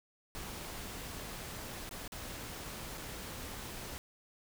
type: noise with dropouts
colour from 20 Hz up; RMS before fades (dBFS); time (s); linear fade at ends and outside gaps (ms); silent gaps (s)
pink; -44; 0.35-3.98; 0; 1.892-1.911 / 2.078-2.121 / 2.975-2.979
effects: none